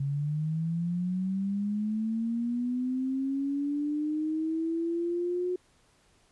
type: linear sweep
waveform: sine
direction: up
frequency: 137 to 363.6 Hz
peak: -27 dBFS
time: 0-5.56 s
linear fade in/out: 5 ms
effects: pink hiss -65 dBFS RMS until 6.31 s + resampled to 24000 Hz